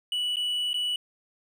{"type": "tone with dropouts", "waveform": "triangle", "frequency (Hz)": 2951, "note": "F#7", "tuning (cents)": -5, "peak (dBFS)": -24, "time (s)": [0.12, 0.96], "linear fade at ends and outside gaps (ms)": 2, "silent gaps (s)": [[0.359, 0.368], [0.732, 0.742]], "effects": []}